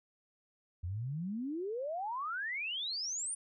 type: exponential sweep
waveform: sine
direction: up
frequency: 82.41 to 9540 Hz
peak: -35 dBFS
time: 0.83-3.35 s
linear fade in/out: 10 ms
effects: none